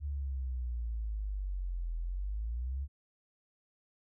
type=exponential two-way sweep; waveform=sine; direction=down then up; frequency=73.42 to 41.2 to 71.2 Hz; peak=-33 dBFS; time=0-2.88 s; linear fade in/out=50 ms; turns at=1.97 s; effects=none